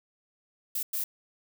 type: noise bursts at uneven times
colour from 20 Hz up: violet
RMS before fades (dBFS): -31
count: 2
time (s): 0.75-0.83 / 0.93-1.04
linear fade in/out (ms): 5
effects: none